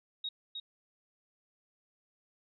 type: tone with echo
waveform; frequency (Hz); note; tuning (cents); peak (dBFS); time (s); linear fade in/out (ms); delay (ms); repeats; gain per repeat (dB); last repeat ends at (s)
sine; 3770; A#7; +19; -34; 0.24-0.29; 5; 310; 1; -4; 0.6
effects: none